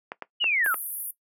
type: clicks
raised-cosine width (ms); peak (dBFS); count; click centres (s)
0.5; -17; 5; 0.119 / 0.223 / 0.442 / 0.662 / 0.743
type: linear sweep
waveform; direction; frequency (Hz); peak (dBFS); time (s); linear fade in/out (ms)
sine; down; 2997 to 1214; -21; 0.4-0.75; 20
type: band-pass noise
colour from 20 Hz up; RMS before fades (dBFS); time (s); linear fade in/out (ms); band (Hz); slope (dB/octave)
pink; -34; 0.64-1.11; 5; 10000 to 15000; 96
effects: noise-tail reverb RT60 0.1 s tail -17 dB re dry + high-pass 400 Hz 12 dB/octave